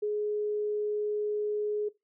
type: tone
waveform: sine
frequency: 419.4 Hz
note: G#4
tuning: 17 cents sharp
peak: -27 dBFS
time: 0.02-1.89 s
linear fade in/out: 10 ms
effects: noise-tail reverb RT60 0.2 s tail -19 dB re dry